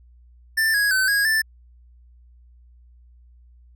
square tone with pitch steps, 1778 / 1660 / 1527 / 1650 / 1766 Hz, A6 / G#6 / G6 / G#6 / A6, +18 / -1 / -46 / -12 / +6 cents, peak -18 dBFS, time 0.57-1.42 s, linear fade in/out 10 ms, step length 170 ms, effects added 60 Hz sine -48 dBFS peak until 3.75 s

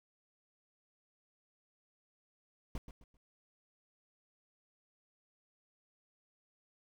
brown noise with echo, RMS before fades -39 dBFS, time 2.75-2.78 s, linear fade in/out 2 ms, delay 130 ms, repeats 3, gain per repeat -10 dB, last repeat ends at 3.17 s, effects none

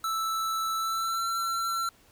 square tone with pitch glide, 1318.5 to 1351.7 Hz, E6 to E6, 0 to +43 cents, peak -28 dBFS, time 0.04-1.89 s, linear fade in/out 2 ms, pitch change +43 cents, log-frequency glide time 0.76-1.27 s, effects pink hiss -60 dBFS RMS until 2.11 s

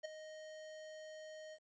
square tone with ADSR envelope, 622.3 Hz, D#5, in tune, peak -39 dBFS, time 0.03-1.59 s, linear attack 21 ms, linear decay 10 ms, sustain -11 dB, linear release 61 ms, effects resampled to 16000 Hz + 12-bit

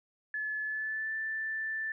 sine tone with pitch glide, 1720 to 1765.3 Hz, A6 to A6, -40 to +5 cents, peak -32 dBFS, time 0.34-1.92 s, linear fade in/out 2 ms, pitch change +45 cents, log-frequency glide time 0.63-1.14 s, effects none

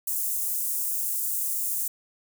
white high-pass noise, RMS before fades -28 dBFS, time 0.07-1.88 s, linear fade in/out 5 ms, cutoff 7900 Hz, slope 24 dB/octave, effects none

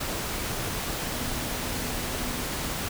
sine tone in noise, 246.9 Hz, B3, in tune, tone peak -39 dBFS, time 1.13-2.44 s, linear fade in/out 10 ms, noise pink, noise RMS -31 dBFS, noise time 0-2.89 s, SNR -11 dB, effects none

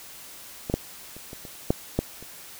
clicks, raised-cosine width 2 ms, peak -15 / -8 / -29 / -25 / -27 / -6 / -8 / -29 dBFS, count 8, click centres 0.699 / 0.74 / 1.166 / 1.331 / 1.452 / 1.705 / 1.99 / 2.226 s, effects white hiss -44 dBFS RMS until 2.59 s

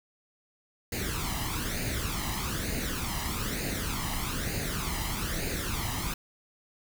pink noise with flanger, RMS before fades -32 dBFS, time 0.92-6.14 s, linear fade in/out 5 ms, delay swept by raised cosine 0.44 to 1.02 ms, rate 1.1 Hz, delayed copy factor +0.65, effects none

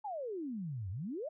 sine exponential two-way sweep, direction down then up, 880 to 87.31 to 672 Hz, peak -37 dBFS, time 0.04-1.29 s, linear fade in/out 10 ms, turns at 0.9 s, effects none

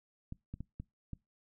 clicks, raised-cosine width 5 ms, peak -29 dBFS, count 5, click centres 0.324 / 0.54 / 0.606 / 0.8 / 1.133 s, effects noise-tail reverb RT60 0.2 s tail -23 dB re dry

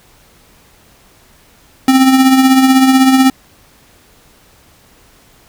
square tone with tremolo, 263.2 Hz, C4, 10 cents sharp, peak -4 dBFS, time 1.88-3.3 s, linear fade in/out 2 ms, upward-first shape triangle, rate 16 Hz, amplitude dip 55%, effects pink hiss -47 dBFS RMS until 5.48 s

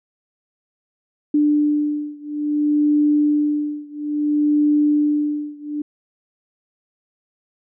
sine beating tone pair, 296.3 / 296.89 Hz, D4 / D4, +15 / +19 cents, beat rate 0.59 Hz, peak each -18 / -19 dBFS, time 1.34-5.82 s, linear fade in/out 5 ms, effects none

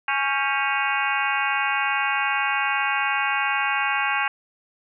harmonic tone with a mistuned harmonic, 277.4 Hz, C#4, 1 cent sharp, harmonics 3 / 4 / 5 / 6 / 7 / 8 / 9 / 10, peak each -27 / -28 / -31 / -27 / -31 / -31 / -29 / -30 dBFS, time 0.08-4.28 s, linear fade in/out 2 ms, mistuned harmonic 6, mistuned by -78 cents, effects none

